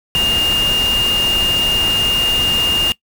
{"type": "tone in noise", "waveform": "sine", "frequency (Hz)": 2822, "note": "F7", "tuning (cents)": 17, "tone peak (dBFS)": -13, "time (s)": [0.15, 2.92], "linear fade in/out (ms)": 0, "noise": "pink", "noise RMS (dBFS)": -23, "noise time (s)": [0.15, 2.92], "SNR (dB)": 7, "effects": ["noise-tail reverb RT60 0.1 s tail -21 dB re dry"]}